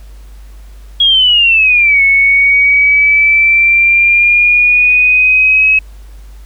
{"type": "exponential two-way sweep", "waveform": "sine", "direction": "down then up", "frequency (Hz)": [3314, 2200, 2564], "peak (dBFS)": -5, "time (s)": [1, 5.79], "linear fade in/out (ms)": 5, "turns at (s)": 2.02, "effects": ["added 50 Hz sine -30 dBFS peak until 6.45 s", "pink hiss -47 dBFS RMS until 6.45 s"]}